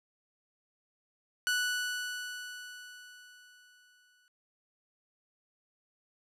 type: tone with exponential decay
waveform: sawtooth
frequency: 1480 Hz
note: F#6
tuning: in tune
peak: -23 dBFS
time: 1.47-4.28 s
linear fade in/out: 0 ms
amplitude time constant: 610 ms
effects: low-pass 12000 Hz 12 dB/octave